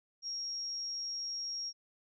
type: tone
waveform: sine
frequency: 5588 Hz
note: F8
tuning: in tune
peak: -36 dBFS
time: 0.22-1.73 s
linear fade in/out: 50 ms
effects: none